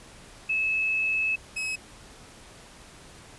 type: tone pair in turn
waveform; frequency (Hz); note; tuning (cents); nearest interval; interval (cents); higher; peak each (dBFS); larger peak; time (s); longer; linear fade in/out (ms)
sine / 40% pulse; 2596 / 2563; E7 / E7; -27 / -49; unison; 22; first; -23 / -27; first; 0.49-1.36 / 1.56-1.76; first; 10
effects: pink hiss -49 dBFS RMS until 3.38 s + resampled to 24000 Hz